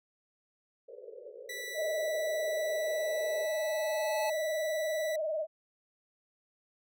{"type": "band-pass noise", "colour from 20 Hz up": "white", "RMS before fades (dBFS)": -47, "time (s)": [0.88, 3.46], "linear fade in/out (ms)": 10, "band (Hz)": [400, 560], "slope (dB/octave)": 96}
{"type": "tone", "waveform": "sawtooth", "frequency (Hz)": 1967, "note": "B6", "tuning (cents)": -7, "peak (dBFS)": -35, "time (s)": [1.49, 5.16], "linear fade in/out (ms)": 5}
{"type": "tone with vibrato", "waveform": "sine", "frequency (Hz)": 622.3, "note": "D#5", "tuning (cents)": 0, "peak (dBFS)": -30, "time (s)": [1.74, 5.47], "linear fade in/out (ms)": 50, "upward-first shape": "sine", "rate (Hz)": 20, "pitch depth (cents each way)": 79}
{"type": "tone with exponential growth", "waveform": "square", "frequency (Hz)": 863, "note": "A5", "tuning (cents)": -34, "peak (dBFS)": -33, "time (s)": [2.32, 4.3], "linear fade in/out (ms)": 5, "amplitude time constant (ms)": 430}
{"effects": []}